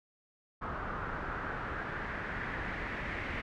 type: noise with low-pass filter sweep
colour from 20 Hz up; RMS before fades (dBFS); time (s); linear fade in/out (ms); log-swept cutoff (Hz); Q
pink; -38; 0.61-3.42; 20; 1300 to 2100; 3.3
effects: none